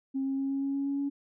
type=tone with pitch steps; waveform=sine; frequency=268.8 / 270.5 / 272.2 / 274 / 275.7 / 277.5 / 279.2 / 281 Hz; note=C4 / C#4 / C#4 / C#4 / C#4 / C#4 / C#4 / C#4; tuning=+47 / -42 / -31 / -20 / -9 / +2 / +13 / +24 cents; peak=-27 dBFS; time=0.14-1.1 s; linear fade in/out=20 ms; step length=120 ms; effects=tanh soft clip ceiling -23 dBFS